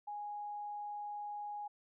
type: tone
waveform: sine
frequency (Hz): 828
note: G#5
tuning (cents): -5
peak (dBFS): -40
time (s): 0.07-1.68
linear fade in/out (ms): 10
effects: none